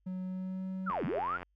triangle tone with pitch glide, 185 to 188.23 Hz, F#3 to F#3, 0 to +30 cents, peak -33 dBFS, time 0.06-0.91 s, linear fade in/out 10 ms, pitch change +30 cents, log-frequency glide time 0.24-0.65 s
sine linear two-way sweep, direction down then up, 1498 to 129.1 to 1498 Hz, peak -31 dBFS, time 0.86-1.38 s, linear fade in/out 20 ms, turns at 1.05 s
click train, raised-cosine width 0.5 ms, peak -27 dBFS, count 48, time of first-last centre 0.9-1.43 s, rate 88.7 Hz
sine tone with exponential growth, 404.4 Hz, G#4, 46 cents flat, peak -32 dBFS, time 1.02-1.19 s, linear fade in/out 5 ms, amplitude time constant 36 ms
effects added 50 Hz sine -70 dBFS peak until 1.55 s

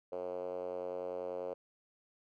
5% pulse tone with band-pass filter, 90.2 Hz, F#2, 44 cents flat, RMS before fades -40 dBFS, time 0.12-1.54 s, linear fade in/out 5 ms, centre 510 Hz, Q 5.3, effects none

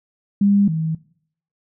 sine tone pair in turn, 201.1 / 159.96 Hz, G3 / D#3, +44 / +48 cents, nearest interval major third, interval 396 cents, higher first, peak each -12 / -19 dBFS, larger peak first, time 0.41-0.68 / 0.68-0.95 s, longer neither, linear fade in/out 5 ms, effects noise-tail reverb RT60 0.6 s tail -19 dB re dry

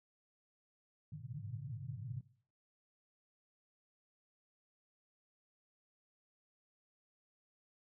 pink band-pass noise, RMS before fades -45 dBFS, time 1.12-2.21 s, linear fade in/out 5 ms, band 100 to 160 Hz, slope 96 dB/octave, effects noise-tail reverb RT60 0.5 s tail -18 dB re dry

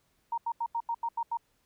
sine tone bursts, 930 Hz, A#5, 4 cents flat, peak -28 dBFS, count 8, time 0.32-1.372 s, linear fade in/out 5 ms, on 58 ms, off 84 ms, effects pink hiss -72 dBFS RMS until 1.65 s

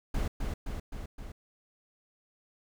brown noise with echo, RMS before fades -30 dBFS, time 0.14-0.28 s, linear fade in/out 5 ms, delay 260 ms, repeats 4, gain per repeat -3 dB, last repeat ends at 1.32 s, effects none

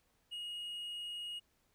triangle tone, 2878 Hz, F#7, 49 cents flat, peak -39 dBFS, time 0.31-1.4 s, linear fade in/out 20 ms, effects pink hiss -75 dBFS RMS until 1.74 s

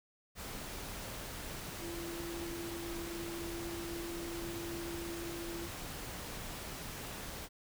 sine tone in noise, 339.4 Hz, F4, 49 cents flat, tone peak -41 dBFS, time 1.79-5.69 s, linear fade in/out 50 ms, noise pink, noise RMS -44 dBFS, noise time 0.35-7.49 s, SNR 0 dB, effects none

